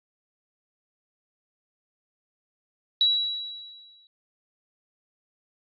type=tone with exponential decay; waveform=sine; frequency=3903 Hz; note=B7; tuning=21 cents flat; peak=-16 dBFS; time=3.01-4.07 s; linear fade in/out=1 ms; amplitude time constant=230 ms; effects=AAC 64 kbps